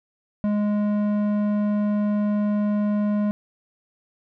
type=tone with low-pass filter; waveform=square; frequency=207.7 Hz; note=G#3; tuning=in tune; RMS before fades=-22 dBFS; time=0.44-3.31 s; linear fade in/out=0 ms; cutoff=900 Hz; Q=0.53; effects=none